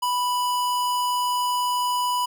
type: tone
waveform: square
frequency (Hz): 987.8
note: B5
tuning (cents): 0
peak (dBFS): -22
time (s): 0.02-2.26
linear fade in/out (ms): 10
effects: none